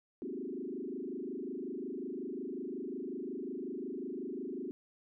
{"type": "tone with frequency modulation", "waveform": "sine", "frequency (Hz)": 315.6, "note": "D#4", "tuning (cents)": 25, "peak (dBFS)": -37, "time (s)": [0.22, 4.71], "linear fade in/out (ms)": 0, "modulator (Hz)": 25.5, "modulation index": 3.3, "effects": []}